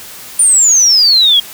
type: exponential sweep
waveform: sine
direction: down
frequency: 9397 to 3231 Hz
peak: -5 dBFS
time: 0.39-1.4 s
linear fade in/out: 5 ms
effects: white hiss -31 dBFS RMS until 1.53 s